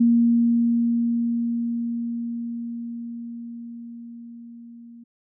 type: tone with level ramp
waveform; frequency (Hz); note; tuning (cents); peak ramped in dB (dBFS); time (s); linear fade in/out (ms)
sine; 234.6; A#3; +11; -13 to -41; 0-5.04; 10
effects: none